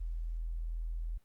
sine tone, 41.2 Hz, E1, in tune, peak -34 dBFS, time 0-1.18 s, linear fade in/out 10 ms, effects pink hiss -75 dBFS RMS until 1.24 s + Opus 48 kbps

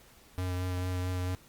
square tone with vibrato, 91 Hz, F#2, 28 cents flat, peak -31 dBFS, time 0.38-1.35 s, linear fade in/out 0 ms, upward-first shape sine, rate 4.5 Hz, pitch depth 14 cents each way, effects pink hiss -58 dBFS RMS until 1.48 s + Opus 48 kbps

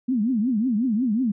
sine tone with vibrato, 233.1 Hz, A#3, in tune, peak -19 dBFS, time 0.08-1.32 s, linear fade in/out 10 ms, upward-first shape triangle, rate 5.5 Hz, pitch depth 280 cents each way, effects none

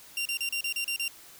sawtooth tone bursts, 2769 Hz, F7, 15 cents flat, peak -25 dBFS, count 8, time 0.17-1.08 s, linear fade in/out 2 ms, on 84 ms, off 34 ms, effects white hiss -51 dBFS RMS until 1.39 s

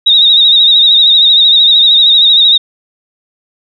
sine tone with vibrato, 3749 Hz, A#7, 9 cents sharp, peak -3 dBFS, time 0.06-2.58 s, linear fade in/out 10 ms, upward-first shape sine, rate 13 Hz, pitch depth 60 cents each way, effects none

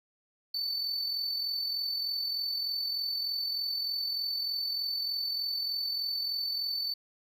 triangle tone with amplitude modulation, 4513 Hz, C#8, 30 cents sharp, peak -27 dBFS, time 0.54-6.94 s, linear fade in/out 5 ms, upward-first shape sine, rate 43.3 Hz, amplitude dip 45%, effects none

